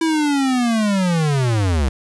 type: linear sweep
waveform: square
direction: down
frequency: 329.6 to 62.4 Hz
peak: -16 dBFS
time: 0.01-1.89 s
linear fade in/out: 5 ms
effects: resampled to 22050 Hz + 7-bit